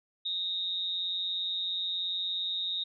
sine tone with amplitude modulation, 3729 Hz, A#7, in tune, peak -27 dBFS, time 0.25-2.84 s, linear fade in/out 10 ms, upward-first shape sine, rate 181 Hz, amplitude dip 65%, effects none

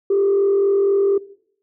sine tone with frequency modulation, 396.5 Hz, G4, 20 cents sharp, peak -13 dBFS, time 0.1-1.18 s, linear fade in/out 5 ms, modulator 44.1 Hz, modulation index 0.45, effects noise-tail reverb RT60 0.6 s tail -18 dB re dry + tanh soft clip ceiling -10 dBFS

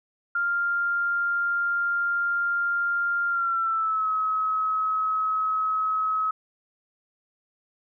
sine tone with pitch glide, 1396.9 to 1281 Hz, F6 to E6, 0 to -50 cents, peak -22 dBFS, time 0.35-6.31 s, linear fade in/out 5 ms, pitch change -150 cents, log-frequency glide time 3.28-4.09 s, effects none

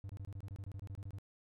triangle tone bursts, 98 Hz, G2, in tune, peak -40 dBFS, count 15, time 0.04-1.185 s, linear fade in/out 0 ms, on 53 ms, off 25 ms, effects none

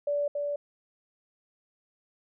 sine tone with echo, 579 Hz, D5, 25 cents flat, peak -25 dBFS, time 0.07-0.28 s, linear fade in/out 5 ms, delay 280 ms, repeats 1, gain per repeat -3 dB, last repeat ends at 0.56 s, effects none

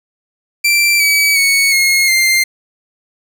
sawtooth tone with pitch steps, 2349 / 2283 / 2220 / 2158 / 2098 Hz, D7 / D7 / C#7 / C#7 / C7, 0 / -50 / +2 / -47 / +4 cents, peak -6 dBFS, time 0.64-2.44 s, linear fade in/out 10 ms, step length 360 ms, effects none

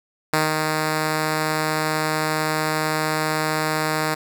5% pulse tone with ADSR envelope, 155.56 Hz, D#3, in tune, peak -5 dBFS, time 0.33-4.15 s, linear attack 4 ms, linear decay 180 ms, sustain -4 dB, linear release 14 ms, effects none

